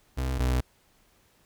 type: tone pair in turn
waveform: 35% pulse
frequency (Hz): 65.1 / 62.96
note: C2 / B1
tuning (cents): -8 / +34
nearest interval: minor second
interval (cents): 58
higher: first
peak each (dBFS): -25 / -21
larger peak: second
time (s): 0.17-0.39 / 0.39-0.61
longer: neither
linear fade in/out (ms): 10
effects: pink hiss -64 dBFS RMS until 1.45 s